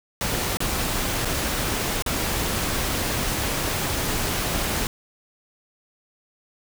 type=noise with dropouts; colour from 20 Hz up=pink; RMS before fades=-25 dBFS; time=0.21-4.87 s; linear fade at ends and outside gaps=1 ms; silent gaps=0.571-0.604 / 1.249-1.254 / 2.023-2.062 s; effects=none